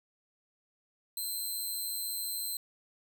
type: tone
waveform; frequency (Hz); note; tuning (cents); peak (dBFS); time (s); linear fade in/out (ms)
5% pulse; 4098; C8; -37; -27; 1.17-2.57; 2
effects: none